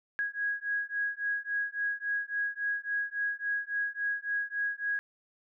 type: beating tone pair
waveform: sine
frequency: 1651 / 1654.6 Hz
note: G#6 / G#6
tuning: -11 / -7 cents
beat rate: 3.6 Hz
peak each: -33 / -33 dBFS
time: 0.19-4.99 s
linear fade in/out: 0 ms
effects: none